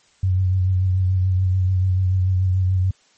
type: tone with vibrato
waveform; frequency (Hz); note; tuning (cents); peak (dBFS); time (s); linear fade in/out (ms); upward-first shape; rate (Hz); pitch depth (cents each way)
sine; 93; F#2; +9; -15; 0.23-2.91; 5; triangle; 6.9; 39
effects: white hiss -57 dBFS RMS until 3.17 s + MP3 32 kbps